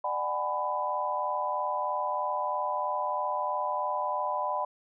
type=chord; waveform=sine; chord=G# half-diminished seventh; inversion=second; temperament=just; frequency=598 / 747.5 / 830.6 / 996.7 Hz; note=D5 / F#5 / G#5 / B5; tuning=+31 / +17 / 0 / +16 cents; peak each=-34 / -35 / -36 / -30 dBFS; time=0.04-4.65 s; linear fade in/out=5 ms; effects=none